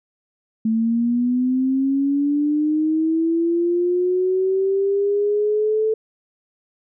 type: linear sweep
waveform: sine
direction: up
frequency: 220 to 440 Hz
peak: -16 dBFS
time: 0.65-5.94 s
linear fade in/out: 5 ms
effects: none